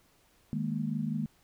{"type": "chord", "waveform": "sine", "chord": "D# suspended fourth", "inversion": "none", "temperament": "equal", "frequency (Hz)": [155.56, 207.7, 233.1], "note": ["D#3", "G#3", "A#3"], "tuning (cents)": [0, 0, 0], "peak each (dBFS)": -34, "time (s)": [0.53, 1.26], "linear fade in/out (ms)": 0, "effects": ["pink hiss -66 dBFS RMS until 1.43 s"]}